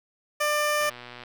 15% pulse tone, 596 Hz, D5, 25 cents sharp, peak -16 dBFS, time 0.4-0.9 s, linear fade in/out 10 ms
click train, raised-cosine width 0.3 ms, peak -25 dBFS, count 53, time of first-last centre 0.81-1.236 s, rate 122 Hz
effects none

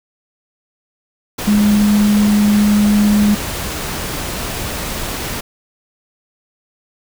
sine tone in noise, 207.7 Hz, G#3, in tune, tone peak -9 dBFS, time 1.47-3.35 s, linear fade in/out 10 ms, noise pink, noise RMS -23 dBFS, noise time 1.38-5.41 s, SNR +11 dB, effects none

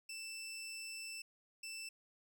20% pulse tone bursts at uneven times, 2658 Hz, E7, 14 cents sharp, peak -40 dBFS, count 2, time 0.09-1.22 / 1.63-1.89 s, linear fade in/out 5 ms, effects none

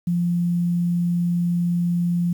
sine tone, 173.8 Hz, F3, 8 cents flat, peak -18 dBFS, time 0.07-2.33 s, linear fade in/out 5 ms, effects 8-bit

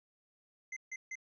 square tone bursts, 2068 Hz, C7, 21 cents flat, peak -40 dBFS, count 3, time 0.72-1.155 s, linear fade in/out 5 ms, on 45 ms, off 150 ms, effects resampled to 16000 Hz

